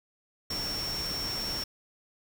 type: tone in noise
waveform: sine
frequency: 5470 Hz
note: F8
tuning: 37 cents flat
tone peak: -32 dBFS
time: 0.5-1.64 s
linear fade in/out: 5 ms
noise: pink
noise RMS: -38 dBFS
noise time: 0.5-1.64 s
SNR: +3 dB
effects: none